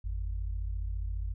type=tone pair together; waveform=sine; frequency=49.99 / 84.6 Hz; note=G1 / E2; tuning=+35 / +45 cents; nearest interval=major sixth; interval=910 cents; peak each=-32 / -38 dBFS; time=0.04-1.34 s; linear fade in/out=10 ms; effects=none